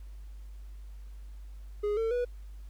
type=tone with pitch steps; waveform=triangle; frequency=415.3 / 450.3 / 488.2 Hz; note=G#4 / A4 / B4; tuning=0 / +40 / -20 cents; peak=-25 dBFS; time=1.83-2.25 s; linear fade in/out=10 ms; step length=140 ms; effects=added 50 Hz sine -42 dBFS peak until 2.69 s + pink hiss -66 dBFS RMS until 2.69 s